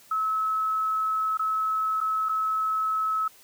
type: tone with dropouts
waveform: sine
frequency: 1294 Hz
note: E6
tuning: 32 cents flat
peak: -23 dBFS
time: 0.11-3.28 s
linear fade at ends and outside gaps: 5 ms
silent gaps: 1.373-1.393 / 2.005-2.011 / 2.288-2.292 s
effects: white hiss -54 dBFS RMS until 3.43 s + high-pass 80 Hz 12 dB/octave